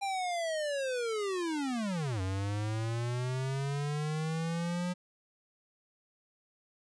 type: linear two-way sweep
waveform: square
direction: down then up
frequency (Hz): 802 to 92.5 to 180.3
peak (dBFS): -32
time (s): 0.01-4.94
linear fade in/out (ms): 20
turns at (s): 2.21
effects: resampled to 22050 Hz